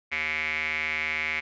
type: tone with band-pass filter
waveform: square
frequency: 77.78 Hz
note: D#2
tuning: in tune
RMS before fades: -29 dBFS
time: 0.11-1.41 s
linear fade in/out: 20 ms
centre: 2200 Hz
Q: 9.3
effects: resampled to 16000 Hz